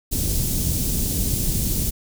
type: band-stop noise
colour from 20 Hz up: pink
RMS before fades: -22 dBFS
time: 0.11-1.91 s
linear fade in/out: 20 ms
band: 230 to 6900 Hz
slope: 12 dB/octave
effects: none